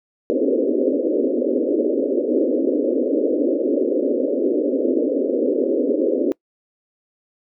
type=band-pass noise; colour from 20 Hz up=pink; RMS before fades=-19 dBFS; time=0.3-6.32 s; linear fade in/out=0 ms; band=250 to 570 Hz; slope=96 dB/octave; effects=noise-tail reverb RT60 0.1 s tail -23 dB re dry